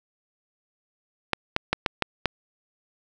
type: clicks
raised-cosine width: 0.3 ms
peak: -5 dBFS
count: 6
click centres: 1.333 / 1.564 / 1.73 / 1.862 / 2.023 / 2.257 s
effects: none